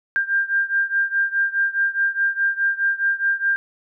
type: beating tone pair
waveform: sine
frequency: 1592 / 1596.8 Hz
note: G6 / G6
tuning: +26 / +32 cents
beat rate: 4.8 Hz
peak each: -20 / -22 dBFS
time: 0.16-3.56 s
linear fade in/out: 0 ms
effects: none